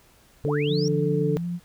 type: linear sweep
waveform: sine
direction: up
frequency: 41.95 to 5730 Hz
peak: -31 dBFS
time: 0.44-0.88 s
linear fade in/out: 0 ms
type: harmonic tone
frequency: 146.83 Hz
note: D3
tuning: in tune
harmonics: 1 / 2 / 3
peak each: -25 / -29 / -24 dBFS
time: 0.45-1.37 s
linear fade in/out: 0 ms
type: tone with vibrato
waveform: sine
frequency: 172.4 Hz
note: F3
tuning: 22 cents flat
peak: -26 dBFS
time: 0.67-1.6 s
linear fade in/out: 50 ms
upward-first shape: square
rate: 2.6 Hz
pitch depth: 20 cents each way
effects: pink hiss -57 dBFS RMS until 1.64 s